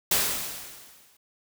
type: noise with exponential decay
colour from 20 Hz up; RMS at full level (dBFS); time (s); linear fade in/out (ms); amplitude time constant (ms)
white; -21; 0.11-1.17; 5; 230
effects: none